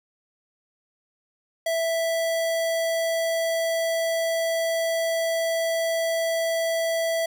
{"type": "tone", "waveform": "square", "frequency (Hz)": 659.3, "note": "E5", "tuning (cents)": 0, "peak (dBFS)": -23, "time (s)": [1.66, 7.26], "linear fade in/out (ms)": 5, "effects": []}